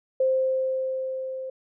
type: tone with level ramp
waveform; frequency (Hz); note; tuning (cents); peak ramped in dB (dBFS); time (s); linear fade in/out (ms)
sine; 523.3; C5; 0; -18 to -31; 0.2-1.5; 5
effects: none